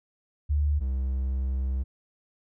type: tone pair in turn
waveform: sine / triangle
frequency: 73.42 / 65.6 Hz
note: D2 / C2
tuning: 0 / +5 cents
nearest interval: major second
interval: 195 cents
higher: first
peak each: -21 / -23 dBFS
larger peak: first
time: 0.49-0.8 / 0.8-1.84 s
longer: second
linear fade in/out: 20 ms
effects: none